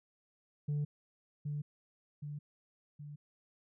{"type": "tone with echo", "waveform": "sine", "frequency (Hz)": 146.83, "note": "D3", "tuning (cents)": 0, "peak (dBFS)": -29, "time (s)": [0.68, 0.85], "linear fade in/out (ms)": 10, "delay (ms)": 770, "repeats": 3, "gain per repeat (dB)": -5, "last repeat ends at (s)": 3.16, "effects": ["tanh soft clip ceiling -30 dBFS"]}